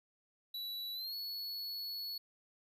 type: tone with pitch glide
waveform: square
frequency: 3938 to 4395 Hz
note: B7 to C#8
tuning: -6 to -16 cents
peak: -40 dBFS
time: 0.54-2.18 s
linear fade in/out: 5 ms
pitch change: +190 cents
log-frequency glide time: 0.94-1.15 s
effects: none